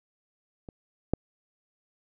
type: clicks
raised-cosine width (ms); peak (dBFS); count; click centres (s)
2; -28 / -10; 2; 0.688 / 1.136
effects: none